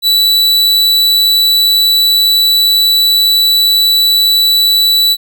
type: tone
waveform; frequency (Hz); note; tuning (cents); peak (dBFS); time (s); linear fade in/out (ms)
45% pulse; 3951; B7; 0; -7; 0.02-5.17; 50
effects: none